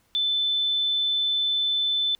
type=tone; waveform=sine; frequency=3520 Hz; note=A7; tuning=in tune; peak=-21 dBFS; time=0.15-2.15 s; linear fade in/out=0 ms; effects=pink hiss -65 dBFS RMS until 2.19 s